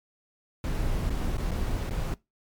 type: noise with dropouts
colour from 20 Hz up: brown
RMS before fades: -28 dBFS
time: 0.64-2.14 s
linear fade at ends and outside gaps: 1 ms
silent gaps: 1.097-1.103 / 1.37-1.38 / 1.509-1.515 / 1.895-1.908 s
effects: noise-tail reverb RT60 0.2 s tail -21 dB re dry + MP3 96 kbps